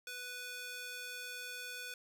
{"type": "tone with high-pass filter", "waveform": "square", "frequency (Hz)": 494.7, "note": "B4", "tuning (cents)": 3, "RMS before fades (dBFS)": -45, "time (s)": [0.07, 1.94], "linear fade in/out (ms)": 2, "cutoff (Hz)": 1700, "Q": 0.95, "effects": []}